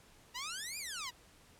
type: exponential two-way sweep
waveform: 10% pulse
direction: up then down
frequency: 932.3 to 2489 to 932.3 Hz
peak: -31 dBFS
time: 0.34-1.11 s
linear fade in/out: 20 ms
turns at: 0.78 s
effects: pink hiss -62 dBFS RMS until 1.59 s + low-pass 12000 Hz 12 dB/octave